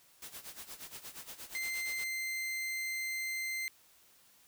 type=noise with tremolo; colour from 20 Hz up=white; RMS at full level=-45 dBFS; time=0.22-2.04 s; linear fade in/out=2 ms; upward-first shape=sine; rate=8.5 Hz; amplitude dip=80%
type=tone; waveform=40% pulse; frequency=2082 Hz; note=C7; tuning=9 cents flat; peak=-34 dBFS; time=1.55-3.68 s; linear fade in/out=0 ms
effects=white hiss -64 dBFS RMS until 4.47 s